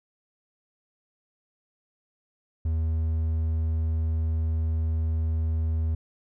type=tone; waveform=triangle; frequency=80 Hz; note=D#2; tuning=49 cents sharp; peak=-21 dBFS; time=2.65-5.95 s; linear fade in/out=5 ms; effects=none